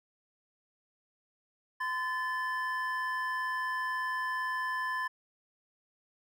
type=tone pair together; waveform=triangle; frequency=1024.2 / 1746 Hz; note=C6 / A6; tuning=-37 / -14 cents; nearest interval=major sixth; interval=923 cents; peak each=-32 / -32 dBFS; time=1.8-5.08 s; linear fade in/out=10 ms; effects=none